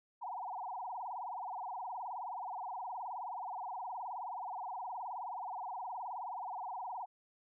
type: tone with vibrato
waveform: sine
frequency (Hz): 842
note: G#5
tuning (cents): +24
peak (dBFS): -39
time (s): 0.21-7.06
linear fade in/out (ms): 20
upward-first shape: sine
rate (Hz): 19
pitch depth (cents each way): 270
effects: none